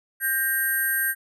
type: tone cluster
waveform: sine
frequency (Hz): 1584 / 1859 / 8710 / 11700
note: G6 / A#6 / C#9 / F#9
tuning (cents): +18 / -5 / -31 / -21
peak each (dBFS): -24 / -31 / -30 / -26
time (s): 0.2-1.15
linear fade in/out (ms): 50
effects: none